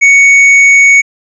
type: tone with hard clipping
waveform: triangle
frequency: 2227 Hz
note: C#7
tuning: 7 cents sharp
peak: -3 dBFS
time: 0.01-1.02 s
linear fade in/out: 20 ms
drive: 8 dB
effects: resampled to 24000 Hz